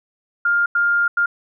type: tone bursts at uneven times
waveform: sine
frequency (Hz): 1405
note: F6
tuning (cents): +10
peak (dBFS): -14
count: 3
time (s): 0.45-0.66 / 0.75-1.08 / 1.17-1.26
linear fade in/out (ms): 5
effects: none